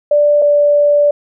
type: tone pair in turn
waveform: sine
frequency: 587.3 / 583.6 Hz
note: D5 / D5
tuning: 0 / -11 cents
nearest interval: unison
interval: 11 cents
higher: first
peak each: -7 / -7 dBFS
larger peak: neither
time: 0.11-0.42 / 0.42-1.11 s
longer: second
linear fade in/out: 5 ms
effects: none